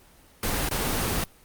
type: noise with dropouts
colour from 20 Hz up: pink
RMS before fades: -26 dBFS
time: 0.43-1.24 s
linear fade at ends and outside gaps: 2 ms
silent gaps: 0.689-0.711 s
effects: pink hiss -55 dBFS RMS until 1.44 s + Opus 24 kbps